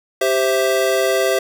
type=chord; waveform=square; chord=C major; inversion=second; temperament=equal; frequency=392 / 523.3 / 659.3 Hz; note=G4 / C5 / E5; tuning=0 / 0 / 0 cents; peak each=-20 dBFS; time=0.21-1.39 s; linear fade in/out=5 ms; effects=none